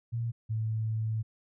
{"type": "tone pair in turn", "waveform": "sine", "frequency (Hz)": [116.54, 110.35], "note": ["A#2", "A2"], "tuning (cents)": [0, 5], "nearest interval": "minor second", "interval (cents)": 95, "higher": "first", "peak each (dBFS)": [-29, -28], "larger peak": "second", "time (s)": [[0.12, 0.32], [0.49, 1.23]], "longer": "second", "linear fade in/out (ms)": 20, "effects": []}